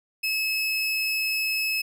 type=tone; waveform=30% pulse; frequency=2588 Hz; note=E7; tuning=32 cents flat; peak=-21 dBFS; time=0.23-1.82 s; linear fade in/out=10 ms; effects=none